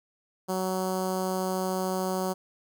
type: tone with notch filter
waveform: 10% pulse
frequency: 186.7 Hz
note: F#3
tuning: 16 cents sharp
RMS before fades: -29 dBFS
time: 0.48-2.34 s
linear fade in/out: 20 ms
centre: 2500 Hz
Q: 0.57
effects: none

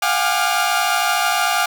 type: tone cluster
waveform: sawtooth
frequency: 700 / 753 / 822 / 1193 / 1406 Hz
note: F5 / F#5 / G#5 / D6 / F6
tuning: +4 / +30 / -18 / +27 / +11 cents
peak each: -19 dBFS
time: 0.02-1.66 s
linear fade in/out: 5 ms
effects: none

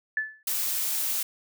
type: tone with exponential decay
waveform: sine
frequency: 1740 Hz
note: A6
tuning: 20 cents flat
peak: -21 dBFS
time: 0.17-0.43 s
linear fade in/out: 2 ms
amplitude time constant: 55 ms
type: noise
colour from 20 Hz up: blue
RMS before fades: -28 dBFS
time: 0.47-1.23 s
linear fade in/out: 5 ms
effects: none

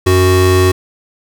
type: tone pair together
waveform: square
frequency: 92.18 / 370 Hz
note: F#2 / F#4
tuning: -6 / 0 cents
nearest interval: 2 octaves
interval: 2406 cents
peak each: -11 dBFS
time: 0.06-0.72 s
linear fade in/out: 10 ms
effects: none

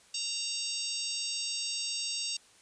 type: harmonic tone with a mistuned harmonic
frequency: 927 Hz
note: A#5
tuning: 10 cents flat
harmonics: 3 / 4 / 5 / 6 / 7 / 8 / 9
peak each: -40 / -41 / -37 / -39 / -42 / -43 / -42 dBFS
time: 0.14-2.37 s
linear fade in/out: 5 ms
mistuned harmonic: 8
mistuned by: +68 cents
effects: white hiss -60 dBFS RMS until 2.61 s + resampled to 22050 Hz

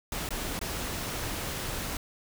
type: noise with dropouts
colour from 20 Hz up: pink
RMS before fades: -34 dBFS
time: 0.12-1.97 s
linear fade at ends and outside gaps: 2 ms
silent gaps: 0.29-0.306 / 0.592-0.613 s
effects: none

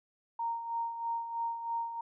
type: tone with tremolo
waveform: sine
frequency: 927 Hz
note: A#5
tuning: 10 cents flat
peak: -30 dBFS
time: 0.39-2.01 s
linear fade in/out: 5 ms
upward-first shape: sine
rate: 3.1 Hz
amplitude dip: 60%
effects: none

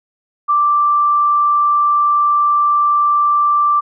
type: tone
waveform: sine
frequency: 1174.7 Hz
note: D6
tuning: in tune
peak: -10 dBFS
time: 0.48-3.81 s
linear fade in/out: 20 ms
effects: none

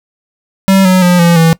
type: tone with pitch steps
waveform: square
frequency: 192.8 / 185.16 / 177.82 / 170.78 / 164.01 Hz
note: G3 / F#3 / F3 / F3 / E3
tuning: -28 / +2 / +31 / -38 / -8 cents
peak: -5 dBFS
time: 0.68-1.53 s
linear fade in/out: 0 ms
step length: 170 ms
effects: noise-tail reverb RT60 0.1 s tail -19 dB re dry

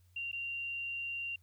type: tone with dropouts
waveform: sine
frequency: 2769 Hz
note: F7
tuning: 15 cents flat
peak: -36 dBFS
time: 0.16-1.36 s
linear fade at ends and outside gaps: 5 ms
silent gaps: 0.316-0.328 s
effects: added 89 Hz sine -62 dBFS peak until 1.42 s + white hiss -75 dBFS RMS until 1.42 s

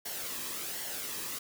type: noise with flanger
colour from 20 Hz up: white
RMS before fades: -38 dBFS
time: 0.05-1.39 s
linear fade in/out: 10 ms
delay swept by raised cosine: 0.79 to 1.41 ms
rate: 1.3 Hz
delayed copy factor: -0.5
effects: none

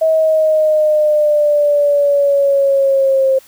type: exponential sweep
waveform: sine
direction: down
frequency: 642 to 530 Hz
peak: -9 dBFS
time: 0.01-3.39 s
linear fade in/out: 10 ms
effects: white hiss -45 dBFS RMS until 3.47 s

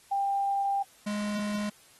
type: tone pair in turn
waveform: sine / square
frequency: 794 / 207.8 Hz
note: G5 / G#3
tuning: +22 / +1 cents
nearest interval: octave + major seventh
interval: 2321 cents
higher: first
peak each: -25 / -30 dBFS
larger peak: first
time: 0.11-0.83 / 1.06-1.7 s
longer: first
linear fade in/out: 10 ms
effects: white hiss -58 dBFS RMS until 1.99 s + AAC 32 kbps

